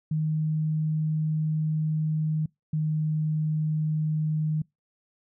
sine tone pair in turn, 155.56 / 154.78 Hz, D#3 / D#3, 0 / -9 cents, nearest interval unison, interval 9 cents, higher first, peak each -23 dBFS, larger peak neither, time 0.11-2.46 / 2.73-4.62 s, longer first, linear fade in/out 5 ms, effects noise-tail reverb RT60 0.2 s tail -26 dB re dry

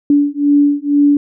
sine beating tone pair, 287.2 / 289.3 Hz, D4 / D4, -39 / -26 cents, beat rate 2.1 Hz, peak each -12 dBFS, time 0.1-1.17 s, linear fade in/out 2 ms, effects none

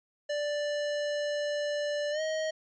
square tone with pitch glide, 587.3 to 629.5 Hz, D5 to D#5, 0 to +20 cents, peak -30 dBFS, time 0.29-2.51 s, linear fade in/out 10 ms, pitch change +120 cents, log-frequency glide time 2.11-2.21 s, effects resampled to 16000 Hz

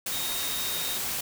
sine tone in noise, 3723 Hz, A#7, 3 cents flat, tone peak -34 dBFS, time 0.12-0.98 s, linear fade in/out 5 ms, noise white, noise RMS -31 dBFS, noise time 0.06-1.21 s, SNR -6 dB, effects none

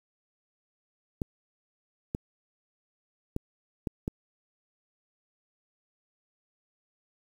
clicks, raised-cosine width 3 ms, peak -17 dBFS, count 5, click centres 1.218 / 2.149 / 3.364 / 3.872 / 4.079 s, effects 8-bit

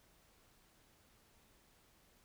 silence, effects pink hiss -69 dBFS RMS until 2.24 s

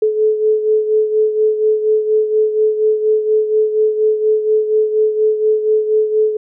sine beating tone pair, 430.6 / 434.8 Hz, A4 / A4, -37 / -21 cents, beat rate 4.2 Hz, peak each -12 / -19 dBFS, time 0.02-6.37 s, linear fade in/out 5 ms, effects none

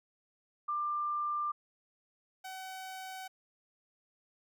sine / sawtooth tone pair in turn, 1190 / 755.8 Hz, D6 / F#5, +22 / +37 cents, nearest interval minor sixth, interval 785 cents, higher first, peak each -31 / -38 dBFS, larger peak first, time 0.68-1.52 / 2.44-3.28 s, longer neither, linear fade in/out 10 ms, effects none

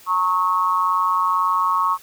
sine tone with amplitude modulation, 1100 Hz, C#6, 14 cents flat, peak -12 dBFS, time 0.06-1.98 s, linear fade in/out 50 ms, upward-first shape sine, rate 182 Hz, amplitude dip 90%, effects white hiss -47 dBFS RMS until 2.02 s

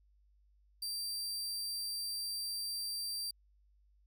sawtooth tone, 4699 Hz, D8, in tune, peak -34 dBFS, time 0.82-3.31 s, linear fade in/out 5 ms, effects added 50 Hz sine -65 dBFS peak until 4.06 s

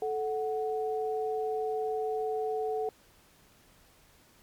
sine tone pair together, 436.7 / 740 Hz, A4 / F#5, -13 / 0 cents, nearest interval major sixth, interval 913 cents, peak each -30 / -34 dBFS, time 0.02-2.89 s, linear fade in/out 2 ms, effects pink hiss -61 dBFS RMS until 4.42 s + MP3 96 kbps

